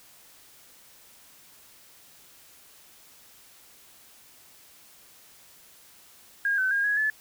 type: tone with pitch steps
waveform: sine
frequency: 1625 / 1525 / 1620 / 1667 / 1729 Hz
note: G#6 / G6 / G#6 / G#6 / A6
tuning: -38 / -48 / -43 / +6 / -31 cents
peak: -22 dBFS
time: 6.45-7.1 s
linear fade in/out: 2 ms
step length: 130 ms
effects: white hiss -54 dBFS RMS until 7.2 s